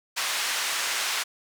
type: band-pass noise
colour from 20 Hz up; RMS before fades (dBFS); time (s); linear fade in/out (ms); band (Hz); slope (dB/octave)
pink; -28; 0.16-1.24; 20; 1300 to 9100; 12
effects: none